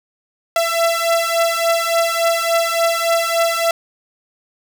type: beating tone pair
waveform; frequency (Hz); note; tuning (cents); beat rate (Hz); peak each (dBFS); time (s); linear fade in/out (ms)
sawtooth; 668 / 671.5; E5 / E5; +23 / +32; 3.5; -14; 0.56-3.71; 2
effects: none